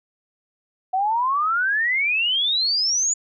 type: exponential sweep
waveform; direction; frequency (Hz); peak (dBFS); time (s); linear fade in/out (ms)
sine; up; 734 to 7040; -18; 0.93-3.14; 10
effects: none